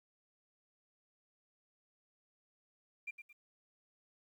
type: tone with echo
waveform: sine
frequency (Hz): 2384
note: D7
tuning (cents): +25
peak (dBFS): -38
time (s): 3.07-3.11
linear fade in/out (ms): 10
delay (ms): 110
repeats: 2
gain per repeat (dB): -9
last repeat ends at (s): 3.33
effects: tanh soft clip ceiling -34 dBFS + 12-bit

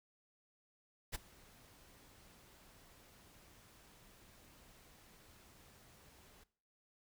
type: noise with ADSR envelope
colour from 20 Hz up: pink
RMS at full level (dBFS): -39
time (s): 1.12-6.44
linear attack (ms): 29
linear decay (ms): 16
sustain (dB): -24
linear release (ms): 9
effects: noise-tail reverb RT60 0.5 s tail -19 dB re dry

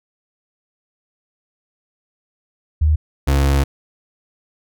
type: tone pair in turn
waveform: sine / 35% pulse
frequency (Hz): 76.8 / 69.29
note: D#2 / C#2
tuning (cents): -22 / 0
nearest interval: major second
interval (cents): 178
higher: first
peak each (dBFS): -11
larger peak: neither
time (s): 2.81-2.96 / 3.27-3.64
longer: second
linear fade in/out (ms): 10
effects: none

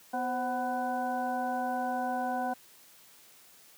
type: harmonic tone with a mistuned harmonic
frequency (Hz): 249.3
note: B3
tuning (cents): +16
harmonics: 1 / 2 / 3 / 4 / 6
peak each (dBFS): -36 / -39 / -31 / -41 / -41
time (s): 0.13-2.54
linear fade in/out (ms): 10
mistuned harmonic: 2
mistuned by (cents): +80
effects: white hiss -57 dBFS RMS until 3.77 s + high-pass 100 Hz 12 dB/octave

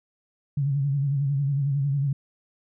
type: tone with vibrato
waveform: sine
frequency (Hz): 140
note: C#3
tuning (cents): +18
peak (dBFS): -21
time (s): 0.57-2.13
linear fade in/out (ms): 5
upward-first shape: sine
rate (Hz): 11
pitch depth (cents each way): 68
effects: none

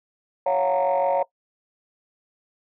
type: chord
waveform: sine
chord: Gb major seventh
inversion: second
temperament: just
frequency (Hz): 555 / 693.7 / 740 / 925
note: Db5 / F5 / Gb5 / Bb5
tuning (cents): +2 / -12 / 0 / -14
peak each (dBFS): -20 / -25 / -25 / -24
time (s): 0.46-1.23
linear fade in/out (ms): 5
effects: noise-tail reverb RT60 0.1 s tail -19 dB re dry + tanh soft clip ceiling -13 dBFS

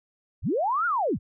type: linear two-way sweep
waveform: sine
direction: up then down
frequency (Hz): 34.28 to 1456 to 34.28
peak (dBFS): -22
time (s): 0.42-1.19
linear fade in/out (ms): 50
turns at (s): 0.86
effects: none

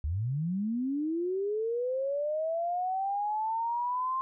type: linear sweep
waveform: sine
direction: up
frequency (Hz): 67.7 to 1058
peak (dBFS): -28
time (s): 0.04-4.21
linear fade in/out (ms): 0
effects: none

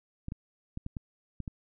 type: clicks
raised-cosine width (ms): 5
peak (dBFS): -24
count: 7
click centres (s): 0.284 / 0.321 / 0.774 / 0.864 / 0.968 / 1.403 / 1.478
effects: none

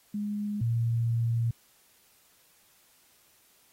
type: tone pair in turn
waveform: sine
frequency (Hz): 207.1 / 116.23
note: G#3 / A#2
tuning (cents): -5 / -5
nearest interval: minor seventh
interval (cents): 1000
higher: first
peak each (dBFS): -29 / -24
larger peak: second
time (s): 0.14-0.61 / 0.61-1.51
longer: second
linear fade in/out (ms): 5
effects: white hiss -63 dBFS RMS until 3.72 s + AAC 48 kbps

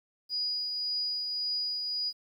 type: tone with tremolo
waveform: sine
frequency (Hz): 4910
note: D#8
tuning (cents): -24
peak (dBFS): -28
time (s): 0.29-2.13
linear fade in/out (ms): 50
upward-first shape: triangle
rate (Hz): 1.8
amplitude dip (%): 35
effects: 10-bit

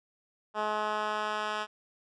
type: tone with band-pass filter sweep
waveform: 10% pulse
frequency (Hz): 212.5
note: G#3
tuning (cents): +40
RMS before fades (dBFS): -32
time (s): 0.54-1.67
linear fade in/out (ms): 50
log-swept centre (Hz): 970 to 1900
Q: 0.95
effects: resampled to 22050 Hz

